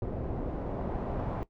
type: noise with low-pass filter sweep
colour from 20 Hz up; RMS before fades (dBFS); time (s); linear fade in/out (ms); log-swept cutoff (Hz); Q
pink; -34; 0.02-1.43; 0; 480 to 810; 1.1
effects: noise-tail reverb RT60 0.1 s tail -17 dB re dry